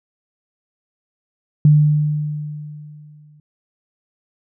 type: tone with exponential decay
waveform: sine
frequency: 149.9 Hz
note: D3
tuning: 36 cents sharp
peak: -6 dBFS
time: 1.65-3.4 s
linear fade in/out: 2 ms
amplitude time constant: 380 ms
effects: none